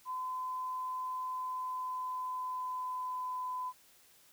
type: tone with pitch glide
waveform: sine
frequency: 1019 to 1008.5 Hz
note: C6 to B5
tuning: -46 to +36 cents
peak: -35 dBFS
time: 0.05-3.73 s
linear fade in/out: 50 ms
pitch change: -18 cents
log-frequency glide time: 1.19-3.53 s
effects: white hiss -63 dBFS RMS until 4.32 s